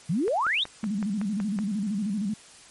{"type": "exponential sweep", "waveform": "sine", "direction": "up", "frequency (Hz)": [144.8, 3951], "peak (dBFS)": -22, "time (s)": [0.09, 0.64], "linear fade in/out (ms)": 10}
{"type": "click train", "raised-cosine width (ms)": 0.5, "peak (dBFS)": -22, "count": 8, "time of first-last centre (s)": [0.28, 1.588], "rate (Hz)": 5.35}
{"type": "tone with vibrato", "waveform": "sine", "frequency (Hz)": 205.1, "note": "G#3", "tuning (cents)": -21, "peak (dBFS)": -25, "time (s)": [0.83, 2.34], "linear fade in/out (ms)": 5, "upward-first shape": "square", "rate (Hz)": 13, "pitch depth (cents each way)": 110}
{"effects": ["white hiss -50 dBFS RMS until 2.7 s", "MP3 48 kbps"]}